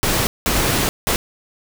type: noise bursts at uneven times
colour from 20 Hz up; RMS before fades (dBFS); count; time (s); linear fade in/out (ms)
pink; -18; 3; 0.03-0.27 / 0.46-0.89 / 1.07-1.16; 0
effects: none